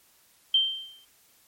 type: tone with exponential decay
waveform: sine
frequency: 3136 Hz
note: G7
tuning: in tune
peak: -16 dBFS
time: 0.54-1.05 s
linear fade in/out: 5 ms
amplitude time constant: 110 ms
effects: white hiss -61 dBFS RMS until 1.47 s + MP3 64 kbps

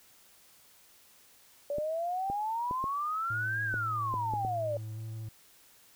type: exponential two-way sweep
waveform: sine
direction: up then down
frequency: 568 to 1661.2 to 568 Hz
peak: -30 dBFS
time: 1.7-4.77 s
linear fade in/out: 2 ms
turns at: 3.63 s
type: clicks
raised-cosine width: 2 ms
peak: -25 dBFS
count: 8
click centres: 1.784 / 2.3 / 2.711 / 2.841 / 3.741 / 4.14 / 4.337 / 4.449 s
type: tone with vibrato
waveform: triangle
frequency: 110 Hz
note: A2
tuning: in tune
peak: -35 dBFS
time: 3.3-5.29 s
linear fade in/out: 5 ms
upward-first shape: square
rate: 1.8 Hz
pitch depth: 16 cents each way
effects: white hiss -60 dBFS RMS until 5.95 s

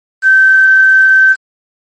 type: tone with quantisation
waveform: sine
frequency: 1547 Hz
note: G6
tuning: 23 cents flat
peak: -3 dBFS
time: 0.22-1.36 s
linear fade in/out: 50 ms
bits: 5
effects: MP3 32 kbps

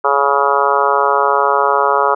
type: harmonic tone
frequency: 140.2 Hz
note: C#3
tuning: 20 cents sharp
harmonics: 3 / 4 / 5 / 6 / 7 / 8 / 9 / 10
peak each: -19 / -19 / -21 / -19 / -17 / -19 / -17 / -23 dBFS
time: 0.04-2.15 s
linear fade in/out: 10 ms
effects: none

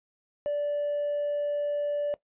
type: tone with hard clipping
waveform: sine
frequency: 583 Hz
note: D5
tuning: 13 cents flat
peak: -26 dBFS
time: 0.46-2.14 s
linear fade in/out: 0 ms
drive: 1 dB
effects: noise-tail reverb RT60 0.1 s tail -18 dB re dry + resampled to 8000 Hz

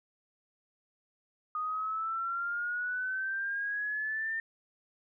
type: exponential sweep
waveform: sine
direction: up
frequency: 1233 to 1812 Hz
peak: -31 dBFS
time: 1.55-4.4 s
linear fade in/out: 2 ms
effects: none

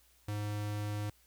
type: tone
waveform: square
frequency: 104.3 Hz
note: G#2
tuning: 8 cents sharp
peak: -35 dBFS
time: 0.28-1.1 s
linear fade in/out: 5 ms
effects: added 60 Hz sine -69 dBFS peak until 1.26 s + white hiss -67 dBFS RMS until 1.26 s

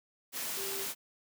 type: tone in noise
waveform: sine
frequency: 392 Hz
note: G4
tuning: in tune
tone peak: -41 dBFS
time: 0.55-0.87 s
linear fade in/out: 50 ms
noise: white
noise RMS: -37 dBFS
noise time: 0.32-0.95 s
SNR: -7 dB
effects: high-pass 150 Hz 12 dB/octave

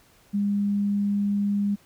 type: tone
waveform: sine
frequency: 202.7 Hz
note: G#3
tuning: 42 cents flat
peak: -21 dBFS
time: 0.33-1.76 s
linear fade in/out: 20 ms
effects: pink hiss -58 dBFS RMS until 1.85 s

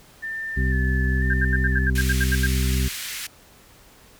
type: tone with vibrato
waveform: sine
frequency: 1763 Hz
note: A6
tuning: 3 cents sharp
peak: -27 dBFS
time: 0.22-1.89 s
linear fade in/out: 20 ms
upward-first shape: square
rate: 1 Hz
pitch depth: 27 cents each way
type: harmonic tone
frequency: 64.3 Hz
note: C2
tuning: 30 cents flat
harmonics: 1 / 2 / 3 / 4 / 6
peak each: -20 / -26 / -30 / -32 / -36 dBFS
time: 0.56-2.89 s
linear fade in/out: 20 ms
type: tone bursts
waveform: sine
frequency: 1600 Hz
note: G6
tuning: 35 cents sharp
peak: -20 dBFS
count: 11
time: 1.3-2.466 s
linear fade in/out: 5 ms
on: 36 ms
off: 77 ms
type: band-pass noise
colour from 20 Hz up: pink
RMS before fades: -32 dBFS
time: 1.95-3.27 s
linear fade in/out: 5 ms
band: 1700 to 16000 Hz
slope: 24 dB/octave
effects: pink hiss -51 dBFS RMS until 4.19 s

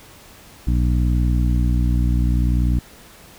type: harmonic tone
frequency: 60.5 Hz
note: B1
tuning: 35 cents flat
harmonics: 1 / 2 / 3 / 4 / 5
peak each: -16 / -22 / -26 / -28 / -30 dBFS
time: 0.67-2.79 s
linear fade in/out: 5 ms
effects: pink hiss -45 dBFS RMS until 3.38 s

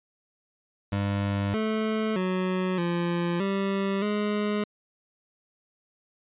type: tone with pitch steps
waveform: 25% pulse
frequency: 100.2 / 218.1 / 185 / 172.7 / 196 / 208.5 Hz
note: G2 / A3 / F#3 / F3 / G3 / G#3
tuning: +38 / -15 / 0 / -19 / 0 / +7 cents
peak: -21 dBFS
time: 0.92-4.64 s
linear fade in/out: 5 ms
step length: 620 ms
effects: resampled to 8000 Hz

